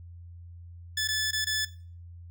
15% pulse tone with dropouts, 1734 Hz, A6, 26 cents flat, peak -20 dBFS, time 0.97-1.65 s, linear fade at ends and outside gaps 5 ms, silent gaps 1.076-1.085 / 1.31-1.33 / 1.446-1.468 s, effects noise-tail reverb RT60 0.4 s tail -17 dB re dry + added 86 Hz sine -43 dBFS peak until 2.3 s

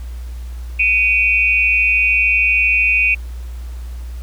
sine tone with amplitude modulation, 2488 Hz, D#7, 1 cent flat, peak -7 dBFS, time 0.79-3.15 s, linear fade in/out 10 ms, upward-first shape sine, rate 213 Hz, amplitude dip 95%, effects added 60 Hz sine -25 dBFS peak until 4.22 s + pink hiss -46 dBFS RMS until 4.22 s

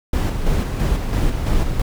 brown noise with tremolo, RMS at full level -17 dBFS, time 0.13-1.82 s, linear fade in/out 5 ms, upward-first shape square, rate 3 Hz, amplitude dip 40%, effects none

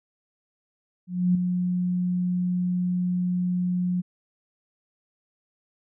sine tone with ADSR envelope, 179.6 Hz, F3, 49 cents sharp, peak -16 dBFS, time 1.07-4.02 s, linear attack 280 ms, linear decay 4 ms, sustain -6 dB, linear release 22 ms, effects none

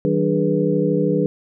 sine tone cluster, 159.9 / 192.2 / 295.8 / 415.7 / 489.5 Hz, D#3 / G3 / D4 / G#4 / B4, +48 / -34 / +13 / +2 / -15 cents, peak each -22 dBFS, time 0.05-1.26 s, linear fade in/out 0 ms, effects none

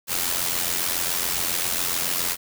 white noise with amplitude modulation, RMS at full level -22 dBFS, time 0.07-2.37 s, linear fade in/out 50 ms, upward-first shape sine, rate 87.2 Hz, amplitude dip 65%, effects none

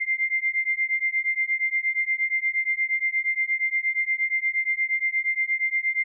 sine beating tone pair, 2093 / 2101.5 Hz, C7 / C7, 0 / +7 cents, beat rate 8.5 Hz, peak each -25 dBFS, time 0-6.04 s, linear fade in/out 20 ms, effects none

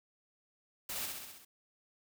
white noise with echo, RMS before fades -40 dBFS, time 0.89-1.06 s, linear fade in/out 5 ms, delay 65 ms, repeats 6, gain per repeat -3 dB, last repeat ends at 1.45 s, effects none

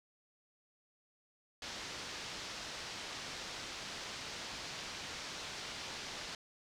white low-pass noise, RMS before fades -45 dBFS, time 1.62-6.35 s, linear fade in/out 2 ms, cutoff 5700 Hz, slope 24 dB/octave, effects none

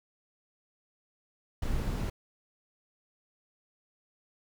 brown noise, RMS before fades -31 dBFS, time 1.62-2.1 s, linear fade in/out 5 ms, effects none

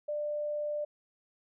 sine tone, 594 Hz, D5, 20 cents sharp, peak -31 dBFS, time 0.08-0.85 s, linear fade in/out 10 ms, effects none

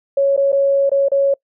sine tone with dropouts, 554 Hz, C#5, 1 cent flat, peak -11 dBFS, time 0.17-1.34 s, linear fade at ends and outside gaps 5 ms, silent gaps 0.365-0.375 / 0.52-0.527 / 0.895-0.916 / 1.085-1.117 s, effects noise-tail reverb RT60 0.1 s tail -25 dB re dry

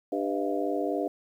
harmonic tone with a mistuned harmonic, 99 Hz, G2, 18 cents sharp, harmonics 3 / 4 / 5 / 6 / 7, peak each -31 / -32 / -33 / -34 / -34 dBFS, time 0.12-1.08 s, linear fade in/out 5 ms, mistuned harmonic 6, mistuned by +100 cents, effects 10-bit

